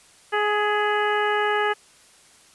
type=harmonic tone with a mistuned harmonic; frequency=418.6 Hz; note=G#4; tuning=14 cents sharp; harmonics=1 / 2 / 3 / 4 / 5 / 6 / 7; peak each=-24 / -25 / -27 / -26 / -32 / -38 / -34 dBFS; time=0.32-1.74 s; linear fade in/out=20 ms; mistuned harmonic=5; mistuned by=-41 cents; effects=white hiss -53 dBFS RMS until 2.54 s + resampled to 24000 Hz